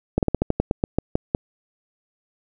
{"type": "slowing click train", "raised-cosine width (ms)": 2, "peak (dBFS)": -5, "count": 12, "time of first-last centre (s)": [0.18, 1.349], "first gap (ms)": 48, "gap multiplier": 1.15, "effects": []}